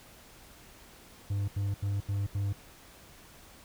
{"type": "tone bursts", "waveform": "triangle", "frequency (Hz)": 100.1, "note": "G2", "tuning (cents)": 37, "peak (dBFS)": -26, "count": 5, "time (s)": [1.3, 2.528], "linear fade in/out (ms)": 5, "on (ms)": 180, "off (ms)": 82, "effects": ["pink hiss -54 dBFS RMS until 3.64 s"]}